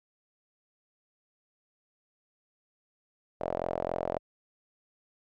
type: tone with band-pass filter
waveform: sawtooth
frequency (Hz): 43.65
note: F1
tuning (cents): 0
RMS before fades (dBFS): -33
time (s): 3.4-4.19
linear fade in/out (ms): 20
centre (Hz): 620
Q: 4.4
effects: none